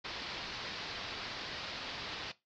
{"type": "low-pass noise", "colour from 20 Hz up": "white", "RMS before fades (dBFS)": -42, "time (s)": [0.04, 2.32], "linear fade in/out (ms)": 10, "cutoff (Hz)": 4900, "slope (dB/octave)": 48, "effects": ["noise-tail reverb RT60 0.2 s tail -17 dB re dry", "MP3 64 kbps"]}